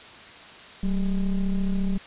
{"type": "ring-modulated tone", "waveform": "triangle", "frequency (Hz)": 103.83, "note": "G#2", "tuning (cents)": 0, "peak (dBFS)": -16, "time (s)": [0.83, 1.98], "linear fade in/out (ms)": 5, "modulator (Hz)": 86.6, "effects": ["white hiss -44 dBFS RMS until 2.06 s", "resampled to 8000 Hz"]}